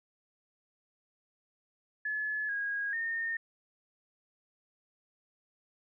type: tone with pitch steps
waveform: sine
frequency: 1713 / 1641 / 1829 Hz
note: A6 / G#6 / A#6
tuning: -47 / -21 / -33 cents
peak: -31 dBFS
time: 2.05-3.37 s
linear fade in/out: 5 ms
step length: 440 ms
effects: none